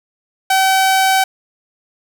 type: tone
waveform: sawtooth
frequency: 765 Hz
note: G5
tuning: 42 cents flat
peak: -7 dBFS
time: 0.5-1.24 s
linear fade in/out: 5 ms
effects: none